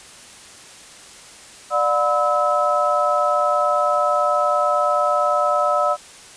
sine tone cluster, 592 / 721 / 1001 / 1296 Hz, D5 / F#5 / B5 / E6, +14 / -45 / +23 / -30 cents, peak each -20 / -22 / -27 / -19 dBFS, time 1.7-5.97 s, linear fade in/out 50 ms, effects white hiss -42 dBFS RMS until 6.36 s + resampled to 22050 Hz

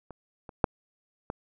clicks, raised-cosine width 1 ms, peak -28 / -28 / -6 / -18 dBFS, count 4, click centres 0.107 / 0.492 / 0.642 / 1.301 s, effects none

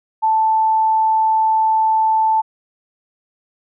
sine tone, 880 Hz, A5, in tune, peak -12 dBFS, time 0.22-2.42 s, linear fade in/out 20 ms, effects none

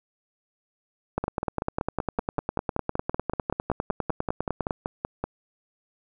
two click trains, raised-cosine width 1 ms, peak -11 / -13 dBFS, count 36 / 22, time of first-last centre 1.18-4.708 / 1.24-5.24 s, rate 9.92 / 5.25 Hz, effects none

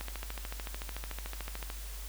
click train, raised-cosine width 0.3 ms, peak -23 dBFS, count 24, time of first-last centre 0.01-1.701 s, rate 13.6 Hz, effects added 50 Hz sine -40 dBFS peak until 2.08 s + white hiss -48 dBFS RMS until 2.08 s

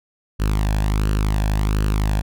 sawtooth tone with flanger, 51.91 Hz, G#1, in tune, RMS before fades -19 dBFS, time 0.39-2.22 s, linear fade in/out 20 ms, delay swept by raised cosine 0.68 to 1.2 ms, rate 1.4 Hz, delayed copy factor +0.6, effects none

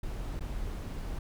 brown noise with dropouts, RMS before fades -36 dBFS, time 0.03-1.19 s, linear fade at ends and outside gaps 5 ms, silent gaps 0.395-0.407 s, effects none

